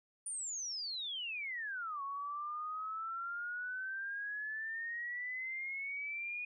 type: exponential two-way sweep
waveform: sine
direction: down then up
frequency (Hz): 9500 to 1100 to 2468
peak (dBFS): -38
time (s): 0.26-6.45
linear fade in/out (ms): 5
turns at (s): 2.02
effects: none